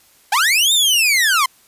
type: linear two-way sweep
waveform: sawtooth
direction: up then down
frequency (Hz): 746 to 3705 to 1005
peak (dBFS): -9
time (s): 0.32-1.46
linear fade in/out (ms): 5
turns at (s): 0.73
effects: white hiss -52 dBFS RMS until 1.67 s + resampled to 32000 Hz